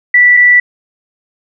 sine tone pair in turn, 1964 / 1964 Hz, B6 / B6, -10 / -10 cents, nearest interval unison, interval 0 cents, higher neither, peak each -3 dBFS, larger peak neither, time 0.14-0.37 / 0.37-0.6 s, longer neither, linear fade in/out 5 ms, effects none

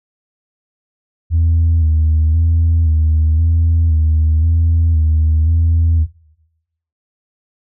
sine tone with vibrato, 80.4 Hz, E2, 43 cents flat, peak -8 dBFS, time 1.3-6.07 s, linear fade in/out 50 ms, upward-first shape square, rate 0.96 Hz, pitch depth 42 cents each way, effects noise-tail reverb RT60 0.9 s tail -21 dB re dry + tanh soft clip ceiling -7 dBFS

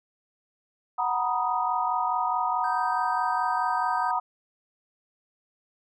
sine chord, B major seventh, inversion second, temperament equal with one note detuned, 740 / 932.3 / 977 / 1244.5 Hz, F#5 / A#5 / B5 / D#6, 0 / 0 / -19 / 0 cents, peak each -29 dBFS, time 0.98-4.2 s, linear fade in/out 10 ms
triangle tone, 1558 Hz, G6, 11 cents flat, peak -33 dBFS, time 2.64-4.11 s, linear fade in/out 2 ms
effects none

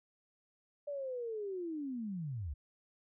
sine linear sweep, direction down, 587.3 to 62.4 Hz, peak -37 dBFS, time 0.87-2.54 s, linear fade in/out 10 ms, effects none

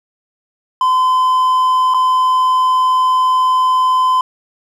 triangle tone with dropouts, 1023 Hz, C6, 39 cents flat, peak -8 dBFS, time 0.81-4.21 s, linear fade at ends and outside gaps 2 ms, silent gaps 1.939-1.944 s, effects none

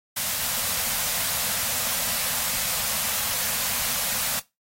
white band-stop noise, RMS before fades -26 dBFS, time 0.16-4.4 s, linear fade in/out 10 ms, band 260 to 470 Hz, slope 96 dB/octave, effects noise-tail reverb RT60 0.2 s tail -19 dB re dry + AAC 48 kbps

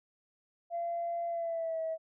sine tone with pitch glide, 684 to 646 Hz, F5 to E5, -36 to -35 cents, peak -31 dBFS, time 0.7-1.98 s, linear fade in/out 50 ms, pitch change -99 cents, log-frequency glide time 1.27-1.81 s, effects tanh soft clip ceiling -27 dBFS

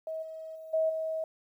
sine tone with level steps, 639 Hz, D#5, 46 cents sharp, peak -33 / -39 / -42 / -24 / -30 dBFS, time 0.07-1.24 s, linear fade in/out 2 ms, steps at 0.22 / 0.55 / 0.73 / 0.89 s, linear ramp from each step 10 ms, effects 11-bit

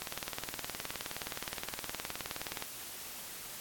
click train, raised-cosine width 0.2 ms, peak -19 dBFS, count 51, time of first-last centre 0.02-2.624 s, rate 19.2 Hz, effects white hiss -45 dBFS RMS until 3.6 s + AAC 64 kbps

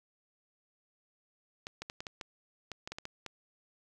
clicks, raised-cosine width 0.2 ms, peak -23 dBFS, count 12, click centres 1.669 / 1.82 / 1.899 / 2.005 / 2.068 / 2.212 / 2.717 / 2.875 / 2.92 / 2.985 / 3.054 / 3.263 s, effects 10-bit

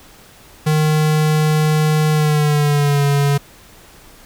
square tone with pitch glide, 154 to 142.04 Hz, D#3 to C#3, -17 to +43 cents, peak -13 dBFS, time 0.66-3.38 s, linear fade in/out 10 ms, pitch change -140 cents, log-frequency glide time 2.11-3.03 s, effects pink hiss -44 dBFS RMS until 4.25 s

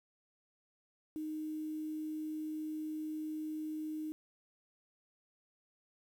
sine tone with quantisation, 309.6 Hz, D#4, 9 cents flat, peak -37 dBFS, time 1.16-4.12 s, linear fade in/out 0 ms, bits 10, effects none

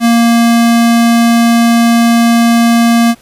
square tone, 233.1 Hz, A#3, in tune, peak -6 dBFS, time 0-3.15 s, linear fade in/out 50 ms, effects pink hiss -44 dBFS RMS until 3.21 s + resampled to 32000 Hz

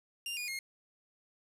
sawtooth tone with pitch steps, 2794 / 2446 / 2142 Hz, F7 / D#7 / C7, 0 / -30 / +40 cents, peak -33 dBFS, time 0.26-0.59 s, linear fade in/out 2 ms, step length 110 ms, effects resampled to 32000 Hz + 10-bit

